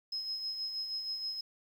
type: tone with tremolo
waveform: sine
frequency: 5130 Hz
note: E8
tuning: 48 cents flat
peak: -33 dBFS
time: 0.12-1.41 s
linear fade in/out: 5 ms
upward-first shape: sine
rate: 6.3 Hz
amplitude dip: 45%
effects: 10-bit